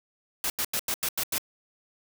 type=noise bursts; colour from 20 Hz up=white; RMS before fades=-28 dBFS; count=7; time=0.44-1.382 s; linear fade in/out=2 ms; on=60 ms; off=87 ms; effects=none